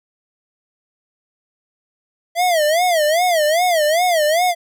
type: tone with vibrato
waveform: square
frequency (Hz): 659.3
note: E5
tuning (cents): 0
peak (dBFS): -14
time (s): 2.35-4.55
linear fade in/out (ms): 50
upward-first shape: sine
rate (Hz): 2.5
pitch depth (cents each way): 180
effects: none